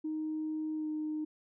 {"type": "tone with pitch glide", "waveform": "sine", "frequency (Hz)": [311.1, 307.3], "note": ["D#4", "D#4"], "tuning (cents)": [0, -21], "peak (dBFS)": -32, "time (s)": [0.04, 1.25], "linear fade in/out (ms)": 10, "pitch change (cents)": -21, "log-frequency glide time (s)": [0.75, 0.88], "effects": ["tanh soft clip ceiling -28 dBFS"]}